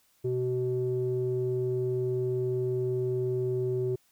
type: tone with low-pass filter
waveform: square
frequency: 125.7 Hz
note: B2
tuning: 31 cents sharp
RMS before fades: -29 dBFS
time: 0.24-3.96 s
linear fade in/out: 10 ms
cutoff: 390 Hz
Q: 5.1
effects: white hiss -67 dBFS RMS until 4.11 s